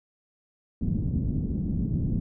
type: low-pass noise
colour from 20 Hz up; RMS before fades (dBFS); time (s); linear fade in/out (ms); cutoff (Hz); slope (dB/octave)
white; -27; 0.81-2.2; 2; 220; 24
effects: none